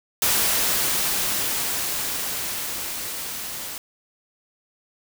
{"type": "noise with level ramp", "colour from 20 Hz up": "white", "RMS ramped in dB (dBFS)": [-20, -33], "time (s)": [0.22, 3.78], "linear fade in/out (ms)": 2, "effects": []}